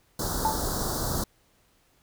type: band-stop noise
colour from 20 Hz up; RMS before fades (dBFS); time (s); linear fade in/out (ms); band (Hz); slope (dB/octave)
pink; -29; 0.19-1.24; 5; 1500 to 4000; 48
type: tone with exponential decay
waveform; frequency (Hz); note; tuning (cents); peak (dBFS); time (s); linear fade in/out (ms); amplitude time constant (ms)
sine; 880; A5; 0; -19; 0.45-0.7; 0; 53
effects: pink hiss -65 dBFS RMS until 2.02 s